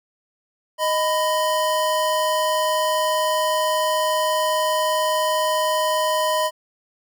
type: tone pair together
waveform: square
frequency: 622.3 / 997.3 Hz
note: D#5 / B5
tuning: 0 / +17 cents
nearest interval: minor sixth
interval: 817 cents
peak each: -22 dBFS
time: 0.78-6.51 s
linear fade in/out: 50 ms
effects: none